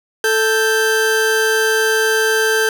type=tone pair together; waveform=40% pulse; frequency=440 / 1568 Hz; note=A4 / G6; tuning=0 / 0 cents; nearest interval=octave + minor seventh; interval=2200 cents; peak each=-15 dBFS; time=0.24-2.69 s; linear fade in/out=2 ms; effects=none